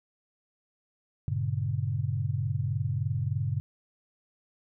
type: chord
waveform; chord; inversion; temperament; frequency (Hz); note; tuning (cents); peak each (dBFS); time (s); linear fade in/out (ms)
sine; G diminished; none; just; 98 / 117.6 / 141.12; G2 / Bb2 / Db3; 0 / +16 / +31; -31; 1.28-3.6; 0
effects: none